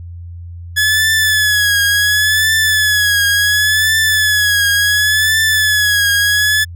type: tone with vibrato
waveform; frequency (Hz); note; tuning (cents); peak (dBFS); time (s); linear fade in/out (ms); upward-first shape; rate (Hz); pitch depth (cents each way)
sawtooth; 1700; G#6; +40; -7; 0.76-6.65; 20; triangle; 0.7; 72
effects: added 86 Hz sine -27 dBFS peak until 6.75 s